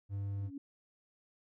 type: tone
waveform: triangle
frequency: 99.7 Hz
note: G2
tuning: 30 cents sharp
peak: -33 dBFS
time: 0.09-0.51 s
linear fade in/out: 50 ms
type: tone with exponential growth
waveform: sine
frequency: 280 Hz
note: C#4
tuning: 18 cents sharp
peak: -38 dBFS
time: 0.3-0.58 s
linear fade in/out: 5 ms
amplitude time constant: 60 ms
effects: none